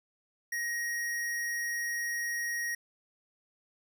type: tone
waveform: square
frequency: 1884 Hz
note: A#6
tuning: 18 cents sharp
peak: -32 dBFS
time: 0.52-2.75 s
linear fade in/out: 5 ms
effects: none